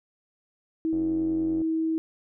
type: tone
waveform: sine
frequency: 321.8 Hz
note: E4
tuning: 42 cents flat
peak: -23 dBFS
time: 0.85-1.98 s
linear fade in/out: 0 ms
type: click train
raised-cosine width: 2 ms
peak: -28 dBFS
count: 63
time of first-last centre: 0.93-1.617 s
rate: 90.3 Hz
effects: none